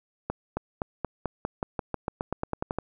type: accelerating click train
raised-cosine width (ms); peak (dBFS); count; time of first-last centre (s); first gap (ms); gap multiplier
1; -14; 17; 0.3-2.786; 270; 0.92
effects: none